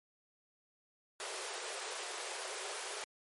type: high-pass noise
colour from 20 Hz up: pink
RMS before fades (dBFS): -42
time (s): 1.2-3.04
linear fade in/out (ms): 0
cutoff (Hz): 370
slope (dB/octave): 96
effects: MP3 48 kbps